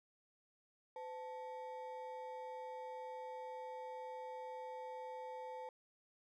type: ring-modulated tone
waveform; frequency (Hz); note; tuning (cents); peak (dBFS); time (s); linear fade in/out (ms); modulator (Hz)
triangle; 694; F5; -11; -40; 0.96-5.69; 2; 185
effects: none